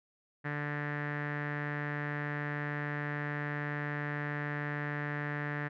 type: tone with low-pass filter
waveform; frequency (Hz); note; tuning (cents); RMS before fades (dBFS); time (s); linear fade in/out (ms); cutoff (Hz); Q
sawtooth; 146.83; D3; 0; -36; 0.44-5.69; 20; 1800; 6.4
effects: none